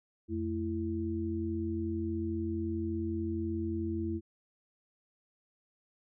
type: tone cluster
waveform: sine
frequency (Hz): 87.5 / 220.9 / 332.2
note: F2 / A3 / E4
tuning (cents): +4 / +7 / +13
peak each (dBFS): -36 / -38 / -34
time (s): 0.28-4.21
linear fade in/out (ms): 50
effects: none